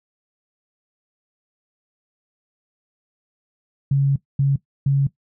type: tone bursts at uneven times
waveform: sine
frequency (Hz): 138.59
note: C#3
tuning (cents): 0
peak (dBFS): -14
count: 3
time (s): 3.91-4.16 / 4.39-4.56 / 4.86-5.07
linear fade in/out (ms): 5
effects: noise-tail reverb RT60 0.1 s tail -17 dB re dry